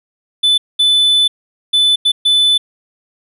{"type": "tone bursts at uneven times", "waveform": "triangle", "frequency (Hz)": 3500, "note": "A7", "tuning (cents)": -10, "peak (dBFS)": -7, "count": 5, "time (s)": [[0.43, 0.58], [0.79, 1.28], [1.73, 1.96], [2.05, 2.12], [2.25, 2.58]], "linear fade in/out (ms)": 10, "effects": ["resampled to 32000 Hz"]}